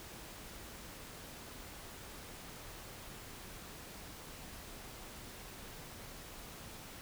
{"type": "silence", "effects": ["pink hiss -50 dBFS RMS until 7.01 s"]}